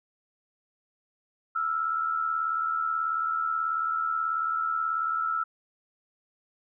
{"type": "tone pair together", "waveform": "sine", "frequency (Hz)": [1318.5, 1396.9], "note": ["E6", "F6"], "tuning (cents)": [0, 0], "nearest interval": "minor second", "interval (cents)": 100, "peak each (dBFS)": [-26, -33], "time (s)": [1.55, 5.44], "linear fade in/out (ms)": 10, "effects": []}